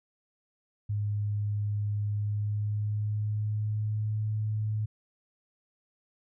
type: tone with pitch glide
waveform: sine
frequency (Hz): 103.7 to 107.36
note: G#2 to A2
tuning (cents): -2 to -42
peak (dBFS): -27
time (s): 0.89-4.86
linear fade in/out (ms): 10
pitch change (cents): +60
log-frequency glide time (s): 2.09-4.18
effects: none